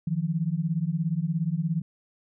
sine beating tone pair, 155.8 / 172.8 Hz, D#3 / F3, +3 / -18 cents, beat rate 17 Hz, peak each -27 dBFS, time 0.07-1.82 s, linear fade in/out 5 ms, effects none

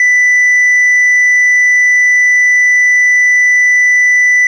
triangle tone with tanh clipping, 1985 Hz, B6, 8 cents sharp, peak -6 dBFS, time 0-4.47 s, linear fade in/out 2 ms, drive 7 dB, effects none

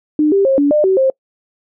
sine tone with pitch steps, 302.7 / 394.6 / 537 / 286.3 / 601 / 380.1 / 530 Hz, D#4 / G4 / C5 / D4 / D5 / F#4 / C5, -48 / +11 / +45 / -44 / +40 / +47 / +22 cents, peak -9 dBFS, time 0.19-1.1 s, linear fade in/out 2 ms, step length 130 ms, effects noise-tail reverb RT60 0.1 s tail -26 dB re dry

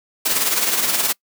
white noise with tremolo, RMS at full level -17 dBFS, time 0.25-1.13 s, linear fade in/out 10 ms, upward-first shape sine, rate 19 Hz, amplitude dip 50%, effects noise-tail reverb RT60 0.1 s tail -25 dB re dry + high-pass 200 Hz 12 dB/octave

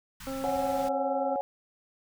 pink band-stop noise, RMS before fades -44 dBFS, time 0.2-0.89 s, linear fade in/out 5 ms, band 240 to 900 Hz, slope 96 dB/octave
harmonic tone, 267.6 Hz, C4, 39 cents sharp, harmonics 1 / 2 / 3 / 5, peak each -35 / -36 / -44 / -44 dBFS, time 0.27-1.36 s, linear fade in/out 0 ms
sine chord, C# suspended fourth, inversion none, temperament just, 554.4 / 739.2 / 831.5 Hz, C#5 / F#5 / G#5, 0 / -2 / +2 cents, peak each -30 / -32 / -33 dBFS, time 0.44-1.41 s, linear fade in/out 0 ms
effects none

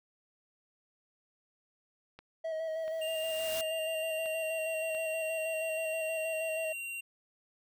click train, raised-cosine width 0.3 ms, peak -33 dBFS, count 5, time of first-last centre 2.19-4.949 s, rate 1.45 Hz
triangle tone with vibrato, 641 Hz, E5, 49 cents flat, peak -31 dBFS, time 2.44-6.73 s, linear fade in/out 10 ms, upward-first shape square, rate 6.3 Hz, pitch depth 23 cents each way
white noise with exponential growth, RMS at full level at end -38 dBFS, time 2.55-3.61 s, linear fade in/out 0 ms, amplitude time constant 230 ms
square tone with pitch glide, 2797 to 2757 Hz, F7 to F7, +2 to -23 cents, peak -38 dBFS, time 3.01-7.01 s, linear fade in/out 10 ms, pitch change -25 cents, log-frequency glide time 3.62-4.72 s
effects none

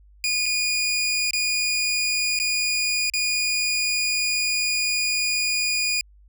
20% pulse tone with dropouts, 2449 Hz, D#7, 28 cents flat, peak -16 dBFS, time 0.24-6.01 s, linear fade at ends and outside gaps 1 ms, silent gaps 0.458-0.462 / 1.308-1.333 / 2.39-2.399 / 3.099-3.137 s, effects added 50 Hz sine -49 dBFS peak until 6.28 s

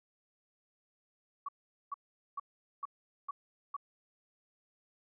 sine tone bursts, 1128 Hz, C#6, 30 cents sharp, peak -35 dBFS, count 6, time 1.46-3.766 s, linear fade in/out 5 ms, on 26 ms, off 430 ms, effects none

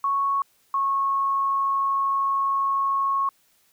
sine tone pair in turn, 1107 / 1096.8 Hz, C#6 / C#6, -3 / -19 cents, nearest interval unison, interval 16 cents, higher first, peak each -20 dBFS, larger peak neither, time 0.04-0.42 / 0.74-3.29 s, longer second, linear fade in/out 2 ms, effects white hiss -63 dBFS RMS until 3.72 s

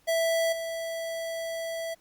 square tone with level steps, 659.3 Hz, E5, in tune, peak -24 / -32 dBFS, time 0.07-1.95 s, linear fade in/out 20 ms, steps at 0.52 s, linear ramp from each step 10 ms, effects pink hiss -64 dBFS RMS until 2 s + Opus 48 kbps

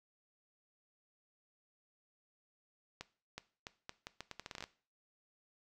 accelerating click train, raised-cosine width 0.2 ms, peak -26 dBFS, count 15, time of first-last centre 3.01-4.64 s, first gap 370 ms, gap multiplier 0.78, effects noise-tail reverb RT60 0.4 s tail -17 dB re dry

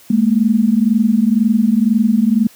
sine tone pair together, 210 / 232 Hz, G#3 / A#3, +19 / -8 cents, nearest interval major second, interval 173 cents, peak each -13 / -13 dBFS, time 0.1-2.47 s, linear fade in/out 5 ms, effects white hiss -45 dBFS RMS until 2.55 s + high-pass 80 Hz 12 dB/octave

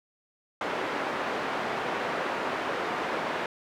pink band-pass noise, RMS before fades -31 dBFS, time 0.61-3.46 s, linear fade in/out 2 ms, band 380 to 1900 Hz, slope 12 dB/octave, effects none

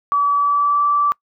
sine tone with pitch glide, 1146 to 1162 Hz, D6 to D6, -43 to -19 cents, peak -13 dBFS, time 0.12-1.12 s, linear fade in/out 0 ms, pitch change +24 cents, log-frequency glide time 0.35-0.84 s, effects noise-tail reverb RT60 0.1 s tail -24 dB re dry

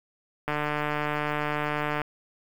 click train, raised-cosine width 0.5 ms, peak -13 dBFS, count 230, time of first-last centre 0.48-2.017 s, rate 149 Hz, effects 7-bit

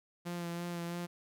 sawtooth tone with vibrato, 172.4 Hz, F3, 22 cents flat, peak -33 dBFS, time 0.25-1.07 s, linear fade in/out 20 ms, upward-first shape sine, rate 3 Hz, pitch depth 21 cents each way, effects none

